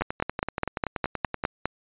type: two click trains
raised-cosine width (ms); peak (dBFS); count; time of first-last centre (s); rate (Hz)
0.5; -9 / -13; 9 / 16; 0.02-1.656 / 0.01-1.439; 4.89 / 10.5
effects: resampled to 8000 Hz